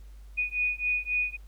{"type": "beating tone pair", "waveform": "sine", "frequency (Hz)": [2471, 2474.7], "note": ["D#7", "D#7"], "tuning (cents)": [-13, -10], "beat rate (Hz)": 3.7, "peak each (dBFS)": -29, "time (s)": [0.37, 1.37], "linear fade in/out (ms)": 20, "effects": ["added 50 Hz sine -44 dBFS peak until 1.47 s", "pink hiss -64 dBFS RMS until 1.47 s"]}